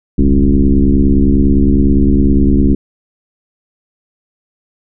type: tone with frequency modulation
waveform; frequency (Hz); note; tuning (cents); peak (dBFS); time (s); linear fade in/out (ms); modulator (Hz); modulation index
sine; 130.81; C3; 0; -6; 0.18-2.75; 5; 69.8; 2.7
effects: none